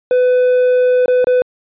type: tone with dropouts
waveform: triangle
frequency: 501 Hz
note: B4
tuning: 25 cents sharp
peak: -7 dBFS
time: 0.11-1.42 s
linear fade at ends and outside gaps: 1 ms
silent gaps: 1.059-1.081 / 1.244-1.27 s
effects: resampled to 8000 Hz